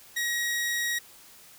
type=tone; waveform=sawtooth; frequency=1897 Hz; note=A#6; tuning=30 cents sharp; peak=-23 dBFS; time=0.16-0.99 s; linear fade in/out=10 ms; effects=white hiss -52 dBFS RMS until 1.58 s